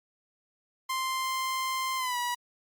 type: tone with pitch glide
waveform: sawtooth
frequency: 1046.5 to 970.8 Hz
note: C6 to B5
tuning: 0 to -30 cents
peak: -25 dBFS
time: 0.89-2.35 s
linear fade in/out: 10 ms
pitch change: -130 cents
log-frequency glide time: 1.97-2.17 s
effects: Opus 48 kbps